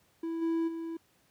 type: tone with level steps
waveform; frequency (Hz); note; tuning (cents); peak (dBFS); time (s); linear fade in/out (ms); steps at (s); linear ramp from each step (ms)
triangle; 329.6; E4; 0; -30 / -25 / -33; 0.23-0.97; 5; 0.41 / 0.67; 20
effects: pink hiss -68 dBFS RMS until 1.3 s + high-pass 80 Hz 12 dB/octave